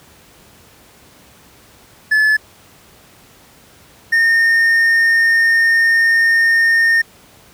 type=tone pair in turn; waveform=triangle; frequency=1727 / 1829.7 Hz; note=A6 / A#6; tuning=-33 / -33 cents; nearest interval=minor second; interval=100 cents; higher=second; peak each=-8 dBFS; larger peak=neither; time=2.11-2.37 / 4.12-7.02 s; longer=second; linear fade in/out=10 ms; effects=pink hiss -46 dBFS RMS until 7.53 s + high-pass 60 Hz 12 dB/octave